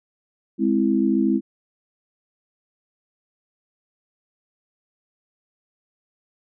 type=chord; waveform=sine; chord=Ab augmented; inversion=none; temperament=equal; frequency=207.7 / 261.6 / 329.6 Hz; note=Ab3 / C4 / E4; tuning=0 / 0 / 0 cents; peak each=-21 dBFS; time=0.58-1.41 s; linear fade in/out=50 ms; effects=none